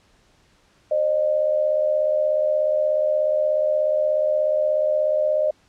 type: tone pair together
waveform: sine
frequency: 533.3 / 610 Hz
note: C5 / D#5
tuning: +33 / -34 cents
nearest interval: major second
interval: 233 cents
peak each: -25 / -18 dBFS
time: 0.91-5.51 s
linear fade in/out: 5 ms
effects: pink hiss -59 dBFS RMS until 5.68 s + low-pass 7000 Hz 12 dB/octave